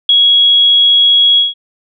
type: tone with ADSR envelope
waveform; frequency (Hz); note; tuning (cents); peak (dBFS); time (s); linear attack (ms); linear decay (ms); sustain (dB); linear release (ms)
sine; 3325; G#7; +1; -3; 0.09-1.54; 4; 7; -2; 160
effects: none